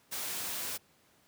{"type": "noise", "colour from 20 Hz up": "white", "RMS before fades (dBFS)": -37, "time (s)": [0.11, 0.78], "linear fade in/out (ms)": 20, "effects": ["pink hiss -66 dBFS RMS until 1.27 s", "high-pass 100 Hz 12 dB/octave"]}